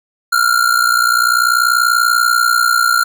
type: ring-modulated tone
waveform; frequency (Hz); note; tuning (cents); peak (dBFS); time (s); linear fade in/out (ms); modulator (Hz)
square; 1396.9; F6; 0; -8; 0.32-3.04; 10; 30.2
effects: none